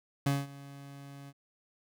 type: tone with ADSR envelope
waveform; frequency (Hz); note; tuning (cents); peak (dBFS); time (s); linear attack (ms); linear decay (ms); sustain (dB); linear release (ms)
30% pulse; 140; C#3; +18; -22; 0.26-1.33; 5; 200; -21; 45
effects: none